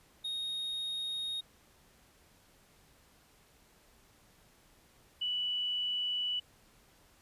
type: tone pair in turn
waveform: triangle / sine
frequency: 3729 / 2960 Hz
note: A#7 / F#7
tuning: 0 / 0 cents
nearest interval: major third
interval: 400 cents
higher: first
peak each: -33 / -31 dBFS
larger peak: second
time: 0.24-1.41 / 5.21-6.4 s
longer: second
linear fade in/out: 10 ms
effects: pink hiss -64 dBFS RMS until 7.21 s + resampled to 32000 Hz